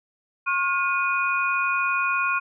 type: tone cluster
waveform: sine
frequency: 1087 / 1424 / 2473 Hz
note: C#6 / F6 / D#7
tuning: -34 / +33 / -11 cents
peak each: -25 dBFS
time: 0.46-2.4 s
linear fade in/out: 20 ms
effects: none